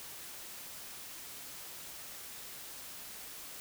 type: silence
effects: white hiss -47 dBFS RMS until 3.6 s